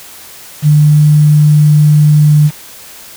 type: tone with quantisation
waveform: sine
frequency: 149.9 Hz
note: D3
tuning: 36 cents sharp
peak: -3 dBFS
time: 0.62-2.51 s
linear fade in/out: 50 ms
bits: 5
effects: white hiss -33 dBFS RMS until 3.16 s